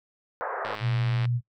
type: band-pass noise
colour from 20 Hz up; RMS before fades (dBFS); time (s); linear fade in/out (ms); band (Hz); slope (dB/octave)
pink; -32; 0.41-0.75; 0; 450 to 1700; 48
type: click train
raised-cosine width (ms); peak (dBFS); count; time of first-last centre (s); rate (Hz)
0.3; -19; 65; 0.65-1.254; 106
type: tone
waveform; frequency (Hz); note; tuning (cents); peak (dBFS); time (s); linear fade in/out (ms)
sine; 120.8; B2; -38; -23; 0.8-1.41; 50
effects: noise-tail reverb RT60 0.1 s tail -19 dB re dry